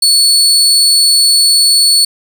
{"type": "tone", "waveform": "30% pulse", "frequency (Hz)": 4419, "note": "C#8", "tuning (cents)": -6, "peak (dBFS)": -3, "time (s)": [0.02, 2.05], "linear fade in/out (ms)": 5, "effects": []}